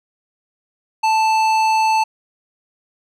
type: tone with tanh clipping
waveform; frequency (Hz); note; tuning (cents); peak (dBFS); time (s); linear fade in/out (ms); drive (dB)
sine; 880; A5; 0; -15; 1.03-2.04; 10; 15
effects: none